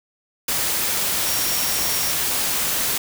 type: tone in noise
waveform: sine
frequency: 5588 Hz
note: F8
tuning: in tune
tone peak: -28 dBFS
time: 1.26-2.12 s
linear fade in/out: 5 ms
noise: white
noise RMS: -22 dBFS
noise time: 0.48-2.98 s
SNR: -9 dB
effects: none